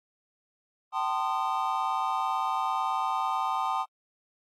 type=tone cluster; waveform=triangle; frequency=772 / 890 / 1039 / 1228 Hz; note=G5 / A5 / C6 / D#6; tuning=-27 / +20 / -12 / -23 cents; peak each=-30 dBFS; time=0.92-3.86 s; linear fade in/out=50 ms; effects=AAC 48 kbps